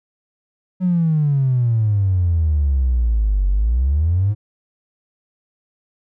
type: exponential two-way sweep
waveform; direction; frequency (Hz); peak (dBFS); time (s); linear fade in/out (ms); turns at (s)
triangle; down then up; 186.5 to 46.25 to 107.7; -10; 0.8-4.35; 50; 3.48
effects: tanh soft clip ceiling -11 dBFS